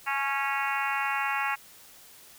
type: harmonic tone with a mistuned harmonic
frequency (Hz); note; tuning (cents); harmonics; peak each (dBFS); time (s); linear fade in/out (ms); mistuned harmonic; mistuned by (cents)
275.3; C#4; -12; 3 / 4 / 5 / 6 / 7 / 8 / 9 / 10; -32 / -33 / -34 / -35 / -35 / -36 / -37 / -37; 0.06-1.56; 20; 3; +27
effects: white hiss -52 dBFS RMS until 2.38 s